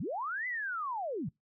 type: linear two-way sweep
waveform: sine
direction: up then down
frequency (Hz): 115.3 to 2043 to 115.3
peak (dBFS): -33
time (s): 0-1.29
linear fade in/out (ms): 5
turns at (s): 0.47
effects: noise-tail reverb RT60 0.2 s tail -26 dB re dry